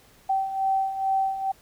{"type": "beating tone pair", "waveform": "sine", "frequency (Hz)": [771, 773.3], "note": ["G5", "G5"], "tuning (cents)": [-29, -24], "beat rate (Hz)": 2.3, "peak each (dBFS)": [-29, -23], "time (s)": [0.29, 1.52], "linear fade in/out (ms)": 10, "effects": ["pink hiss -56 dBFS RMS until 1.61 s"]}